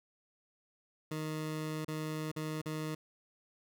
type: tone with dropouts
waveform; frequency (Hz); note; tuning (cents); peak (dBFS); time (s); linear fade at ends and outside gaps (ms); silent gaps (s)
20% pulse; 155.56; D#3; 0; -31; 1.11-2.95; 5; 1.848-1.881 / 2.316-2.362 / 2.616-2.658
effects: none